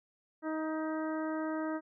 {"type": "harmonic tone with a mistuned harmonic", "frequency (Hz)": 314.2, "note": "D#4", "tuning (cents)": 17, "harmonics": [1, 2, 3, 4, 5, 6], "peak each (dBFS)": [-34, -39, -44, -44, -46, -51], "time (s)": [0.42, 1.81], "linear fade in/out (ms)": 50, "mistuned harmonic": 6, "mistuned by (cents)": 17, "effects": []}